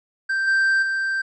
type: tone with level steps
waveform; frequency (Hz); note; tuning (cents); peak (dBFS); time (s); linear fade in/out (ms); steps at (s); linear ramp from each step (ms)
triangle; 1568; G6; 0; -18 / -14 / -19; 0.29-1.22; 10; 0.47 / 0.82; 10
effects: resampled to 22050 Hz